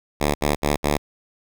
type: tone bursts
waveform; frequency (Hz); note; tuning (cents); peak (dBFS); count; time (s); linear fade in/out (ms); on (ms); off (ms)
5% pulse; 73.4; D2; 0; -7; 4; 0.2-0.98; 20; 150; 60
effects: none